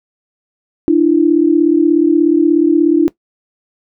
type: tone pair together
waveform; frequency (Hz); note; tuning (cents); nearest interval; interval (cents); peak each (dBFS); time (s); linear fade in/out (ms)
sine; 300 / 336.7; D4 / E4; +37 / +37; major second; 200; -10; 0.88-3.08; 0
effects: noise-tail reverb RT60 0.1 s tail -19 dB re dry